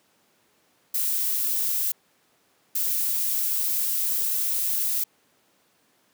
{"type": "noise bursts at uneven times", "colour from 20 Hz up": "violet", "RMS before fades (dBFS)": -25, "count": 2, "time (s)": [[0.94, 1.92], [2.75, 5.04]], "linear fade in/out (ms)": 5, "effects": ["pink hiss -64 dBFS RMS until 6.13 s", "high-pass 200 Hz 12 dB/octave"]}